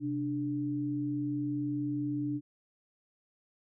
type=tone pair together; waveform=sine; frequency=130.5 / 294 Hz; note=C3 / D4; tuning=-4 / +2 cents; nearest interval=octave + major second; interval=1406 cents; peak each=-37 / -31 dBFS; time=0-2.41 s; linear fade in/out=50 ms; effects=none